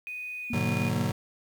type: tone with pitch glide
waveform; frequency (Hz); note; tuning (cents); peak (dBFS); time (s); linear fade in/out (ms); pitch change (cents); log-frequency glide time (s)
sine; 2489 to 2453; D#7 to D#7; 0 to -25; -34; 0.07-0.89; 0; -25; 0.41-0.54
type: tone with tremolo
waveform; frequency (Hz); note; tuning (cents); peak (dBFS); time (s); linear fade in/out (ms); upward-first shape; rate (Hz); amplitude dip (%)
sine; 235.6; A#3; +19; -29; 0.5-1.1; 5; sine; 6.5; 45
type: chord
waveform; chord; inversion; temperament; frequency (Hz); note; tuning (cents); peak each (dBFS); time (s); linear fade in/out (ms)
square; G# half-diminished seventh; none; just; 103.83 / 124.59 / 149.51 / 186.89; G#2 / B2 / D3 / F#3; 0 / +16 / +31 / +18; -33; 0.53-1.12; 5
effects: 9-bit